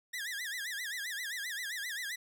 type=tone with vibrato; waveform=sawtooth; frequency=1800 Hz; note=A6; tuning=39 cents sharp; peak=-33 dBFS; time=0.13-2.16 s; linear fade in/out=10 ms; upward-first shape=sine; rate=7.6 Hz; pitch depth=200 cents each way; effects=none